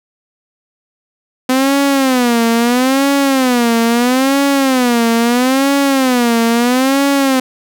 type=tone with vibrato; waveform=sawtooth; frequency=253.7 Hz; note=B3; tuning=47 cents sharp; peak=-6 dBFS; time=1.49-7.4 s; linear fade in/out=5 ms; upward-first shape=sine; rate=0.76 Hz; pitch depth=170 cents each way; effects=none